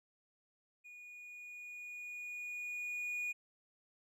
triangle tone with level ramp, 2452 Hz, D#7, 26 cents flat, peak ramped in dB -50 to -34 dBFS, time 0.84-3.33 s, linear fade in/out 20 ms, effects none

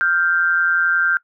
sine tone pair together, 1396.9 / 1568 Hz, F6 / G6, 0 / 0 cents, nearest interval major second, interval 200 cents, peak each -17 dBFS, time 0.01-1.17 s, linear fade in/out 0 ms, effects noise-tail reverb RT60 0.1 s tail -21 dB re dry

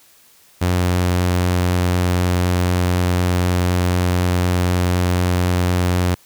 sawtooth tone, 89.6 Hz, F2, 45 cents sharp, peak -11 dBFS, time 0.61-6.15 s, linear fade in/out 10 ms, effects white hiss -51 dBFS RMS until 6.25 s

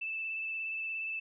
sine tone with vibrato, 2640 Hz, E7, 2 cents sharp, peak -34 dBFS, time 0.01-1.2 s, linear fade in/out 10 ms, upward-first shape square, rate 17 Hz, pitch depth 11 cents each way, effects none

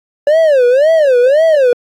triangle tone with vibrato, 563 Hz, C#5, 27 cents sharp, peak -4 dBFS, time 0.27-1.73 s, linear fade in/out 2 ms, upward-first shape sine, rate 1.9 Hz, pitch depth 260 cents each way, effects AAC 48 kbps

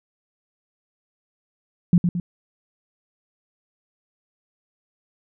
sine tone with echo, 175.2 Hz, F3, 6 cents sharp, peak -10 dBFS, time 1.93-1.98 s, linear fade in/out 2 ms, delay 110 ms, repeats 2, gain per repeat -6 dB, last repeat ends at 2.2 s, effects none

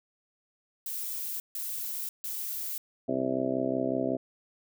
violet noise bursts, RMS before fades -35 dBFS, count 3, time 0.86-2.78 s, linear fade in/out 2 ms, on 540 ms, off 150 ms
harmonic tone, 65.41 Hz, C2, in tune, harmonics 2 / 3 / 4 / 5 / 6 / 7 / 8 / 9 / 10, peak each -42 / -43 / -31 / -36 / -34 / -43 / -36 / -36 / -33 dBFS, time 3.08-4.17 s, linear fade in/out 10 ms
effects none

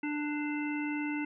harmonic tone, 296.1 Hz, D4, 14 cents sharp, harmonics 1 / 3 / 5 / 7 / 9, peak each -32 / -43 / -44 / -41 / -43 dBFS, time 0.03-1.25 s, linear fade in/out 5 ms, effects none

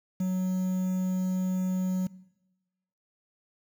triangle tone with quantisation, 185.3 Hz, F#3, 3 cents sharp, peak -23 dBFS, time 0.2-2.07 s, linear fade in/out 5 ms, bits 8, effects noise-tail reverb RT60 1.0 s tail -21 dB re dry

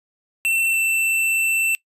square tone pair in turn, 2693 / 2676 Hz, E7 / E7, +36 / +25 cents, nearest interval unison, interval 11 cents, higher first, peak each -18 dBFS, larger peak neither, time 0.45-0.74 / 0.74-1.75 s, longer second, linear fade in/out 0 ms, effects noise-tail reverb RT60 0.1 s tail -23 dB re dry + resampled to 32000 Hz

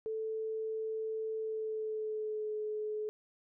sine tone with pitch glide, 440 to 426.7 Hz, A4 to G#4, 0 to +47 cents, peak -34 dBFS, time 0.06-3.09 s, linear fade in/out 0 ms, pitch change -53 cents, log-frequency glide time 1.38-2.55 s, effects none

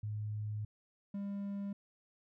sine / triangle tone pair in turn, 106 / 200.1 Hz, G#2 / G3, +36 / +36 cents, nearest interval major seventh, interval 1100 cents, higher second, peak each -36 / -35 dBFS, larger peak second, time 0.03-0.65 / 1.14-1.73 s, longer first, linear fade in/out 5 ms, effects none

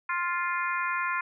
harmonic tone, 349.8 Hz, F4, 3 cents sharp, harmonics 3 / 4 / 5 / 6 / 7, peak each -30 / -32 / -34 / -36 / -37 dBFS, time 0.09-1.21 s, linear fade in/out 5 ms, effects none

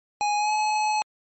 square tone with pitch glide, 830.6 to 853 Hz, G#5 to G#5, 0 to +46 cents, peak -22 dBFS, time 0.21-1.02 s, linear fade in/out 0 ms, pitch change +46 cents, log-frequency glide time 0.37-0.52 s, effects MP3 32 kbps

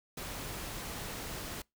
pink noise, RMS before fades -41 dBFS, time 0.17-1.62 s, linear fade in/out 5 ms, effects noise-tail reverb RT60 0.2 s tail -25 dB re dry

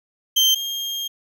35% pulse tone pair in turn, 3136 / 3219 Hz, G7 / G7, 0 / +45 cents, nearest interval unison, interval 45 cents, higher second, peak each -12 / -23 dBFS, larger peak first, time 0.36-0.55 / 0.55-1.08 s, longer second, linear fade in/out 10 ms, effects none

